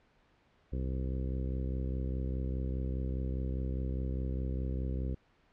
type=harmonic tone; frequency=64.9 Hz; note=C2; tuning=13 cents flat; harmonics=1 / 2 / 3 / 4 / 5 / 6 / 7 / 8; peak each=-33 / -39 / -43 / -45 / -47 / -49 / -50 / -51 dBFS; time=0.72-5.15 s; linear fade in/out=10 ms; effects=pink hiss -68 dBFS RMS until 5.52 s + low-pass 3000 Hz 12 dB/octave